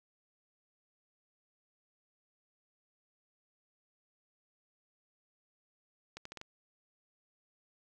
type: accelerating click train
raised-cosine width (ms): 0.2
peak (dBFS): -27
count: 5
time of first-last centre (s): 6.17-6.414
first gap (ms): 84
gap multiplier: 0.79
effects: none